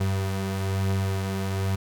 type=beating tone pair; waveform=35% pulse; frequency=96.3 / 97.4 Hz; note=G2 / G2; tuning=-30 / -11 cents; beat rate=1.1 Hz; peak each=-23 / -31 dBFS; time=0-1.76 s; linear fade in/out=10 ms; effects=none